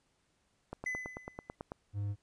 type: click train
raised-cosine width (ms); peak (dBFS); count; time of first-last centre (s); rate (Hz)
1; -26; 10; 0.73-1.719; 9.1
type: tone with exponential decay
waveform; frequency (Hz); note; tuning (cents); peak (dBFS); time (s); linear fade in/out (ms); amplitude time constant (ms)
triangle; 2012; B6; +32; -30; 0.86-1.55; 5; 150
type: tone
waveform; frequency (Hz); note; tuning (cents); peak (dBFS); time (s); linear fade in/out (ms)
triangle; 101.7; G#2; -36; -31; 1.93-2.16; 50
effects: pink hiss -75 dBFS RMS until 2.22 s + resampled to 22050 Hz